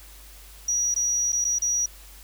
sine tone with dropouts, 5790 Hz, F#8, 38 cents flat, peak -21 dBFS, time 0.68-1.86 s, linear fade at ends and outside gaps 5 ms, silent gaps 0.943-0.961 / 1.322-1.328 / 1.444-1.449 / 1.587-1.619 s, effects added 50 Hz sine -46 dBFS peak until 2.23 s + white hiss -49 dBFS RMS until 2.23 s

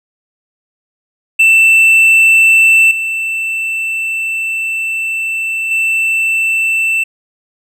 triangle tone with level steps, 2667 Hz, E7, 20 cents sharp, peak -3 / -13 / -9 dBFS, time 1.39-7.04 s, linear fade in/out 10 ms, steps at 2.91 / 5.71 s, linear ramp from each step 2 ms, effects none

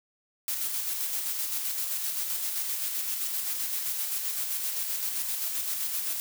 blue noise with tremolo, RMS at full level -30 dBFS, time 0.48-6.2 s, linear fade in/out 0 ms, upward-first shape square, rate 7.7 Hz, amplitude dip 30%, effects none

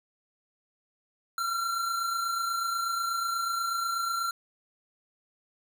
square tone pair together, 1339.8 / 1368 Hz, E6 / F6, +28 / -36 cents, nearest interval unison, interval 36 cents, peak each -39 / -29 dBFS, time 1.38-4.31 s, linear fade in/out 2 ms, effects none

